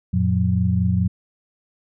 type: tone cluster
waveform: sine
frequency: 90.2 / 114.9 / 181.5 Hz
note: F#2 / A#2 / F#3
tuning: -44 / -25 / -33 cents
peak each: -20 / -22 / -20 dBFS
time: 0.13-1.08 s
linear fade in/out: 10 ms
effects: none

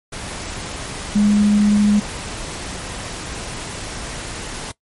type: tone in noise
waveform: sine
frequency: 207.2 Hz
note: G#3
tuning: 4 cents flat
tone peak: -11 dBFS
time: 1.15-2 s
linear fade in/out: 10 ms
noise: pink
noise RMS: -29 dBFS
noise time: 0.12-4.72 s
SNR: +15 dB
effects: noise-tail reverb RT60 0.1 s tail -19 dB re dry + MP3 48 kbps

